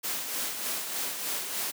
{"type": "noise with tremolo", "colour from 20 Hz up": "white", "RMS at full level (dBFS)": -31, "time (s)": [0.03, 1.72], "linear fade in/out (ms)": 20, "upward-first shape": "sine", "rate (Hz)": 3.3, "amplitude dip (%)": 45, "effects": ["high-pass 200 Hz 12 dB/octave"]}